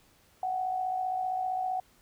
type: tone with amplitude modulation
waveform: sine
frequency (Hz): 744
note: F#5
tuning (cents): +9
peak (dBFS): -26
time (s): 0.43-1.8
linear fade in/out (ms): 2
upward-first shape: sine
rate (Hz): 55.3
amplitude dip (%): 50
effects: pink hiss -63 dBFS RMS until 2.01 s